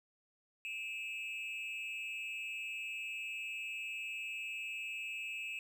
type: tone with amplitude modulation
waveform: triangle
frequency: 2600 Hz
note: E7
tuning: 24 cents flat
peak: -34 dBFS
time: 0.65-5.59 s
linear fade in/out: 0 ms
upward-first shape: sine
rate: 220 Hz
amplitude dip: 85%
effects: none